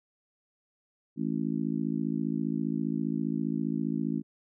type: harmonic tone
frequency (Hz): 55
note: A1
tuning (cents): 0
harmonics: 3 / 4 / 5 / 6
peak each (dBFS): -34 / -31 / -32 / -38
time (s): 1.16-4.23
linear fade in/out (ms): 50
effects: none